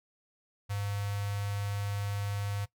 square tone with notch filter, 101.5 Hz, G#2, 39 cents flat, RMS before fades -34 dBFS, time 0.69-2.66 s, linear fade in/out 20 ms, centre 300 Hz, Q 0.56, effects noise-tail reverb RT60 0.1 s tail -18 dB re dry

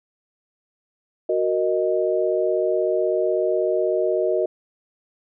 sine chord, D# minor, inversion first, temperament equal, 370 / 466.2 / 622.3 Hz, F#4 / A#4 / D#5, 0 / 0 / 0 cents, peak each -22 / -24 / -22 dBFS, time 1.29-4.46 s, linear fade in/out 5 ms, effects none

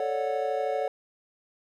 triangle chord, D major seventh, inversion second, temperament equal with one note detuned, 440 / 554.4 / 587.3 / 734 Hz, A4 / C#5 / D5 / F#5, 0 / 0 / 0 / -14 cents, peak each -30 / -28 / -32 / -29 dBFS, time 0-0.88 s, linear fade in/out 2 ms, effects none

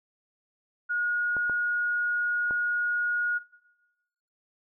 sine tone, 1442 Hz, F#6, 45 cents flat, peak -25 dBFS, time 0.89-3.39 s, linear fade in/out 20 ms
clicks, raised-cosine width 1 ms, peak -24 dBFS, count 3, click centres 1.367 / 1.497 / 2.509 s
effects noise-tail reverb RT60 1.0 s tail -17 dB re dry

